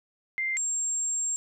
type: tone pair in turn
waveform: sine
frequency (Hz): 2094 / 7462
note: C7 / A#8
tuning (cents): +1 / +1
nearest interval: octave + minor seventh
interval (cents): 2200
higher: second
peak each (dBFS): -26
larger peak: neither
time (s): 0.38-0.57 / 0.57-1.36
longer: second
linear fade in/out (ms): 0
effects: none